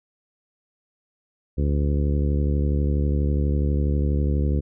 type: harmonic tone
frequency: 72.2 Hz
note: D2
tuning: 29 cents flat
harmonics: 1 / 2 / 3 / 4 / 5 / 6 / 7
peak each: -20 / -26 / -30 / -32 / -34 / -36 / -37 dBFS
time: 1.57-4.61 s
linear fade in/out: 20 ms
effects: none